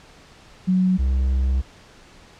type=tone pair in turn; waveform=sine / triangle; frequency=185 / 65.41 Hz; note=F#3 / C2; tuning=0 / 0 cents; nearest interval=octave + tritone; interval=1800 cents; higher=first; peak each=-15 dBFS; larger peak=neither; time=0.67-0.98 / 0.98-1.62 s; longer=second; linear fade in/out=20 ms; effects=pink hiss -48 dBFS RMS until 2.39 s + low-pass 6000 Hz 12 dB/octave